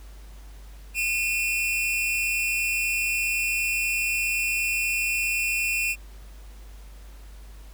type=tone pair together; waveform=45% pulse; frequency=2451 / 2688 Hz; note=D#7 / E7; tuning=-27 / +33 cents; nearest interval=major second; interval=160 cents; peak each=-26 dBFS; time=0.94-5.96 s; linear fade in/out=50 ms; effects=added 50 Hz sine -41 dBFS peak until 7.73 s + pink hiss -54 dBFS RMS until 7.73 s